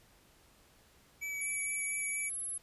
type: tone with vibrato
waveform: square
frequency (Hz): 2288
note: D7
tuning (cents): -46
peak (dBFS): -37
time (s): 1.21-2.3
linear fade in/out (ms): 20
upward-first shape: sine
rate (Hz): 4.3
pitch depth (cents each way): 12
type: tone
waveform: sine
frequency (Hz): 10810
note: E9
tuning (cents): +42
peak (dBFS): -36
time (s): 1.41-2.58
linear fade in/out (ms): 5
effects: pink hiss -64 dBFS RMS until 2.62 s + resampled to 32000 Hz